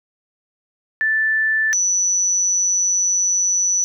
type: tone pair in turn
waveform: sine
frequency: 1760 / 5944 Hz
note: A6 / F#8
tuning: 0 / +7 cents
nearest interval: octave + major sixth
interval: 2107 cents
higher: second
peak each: -15 dBFS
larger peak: neither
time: 1.01-1.73 / 1.73-3.84 s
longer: second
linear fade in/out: 0 ms
effects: none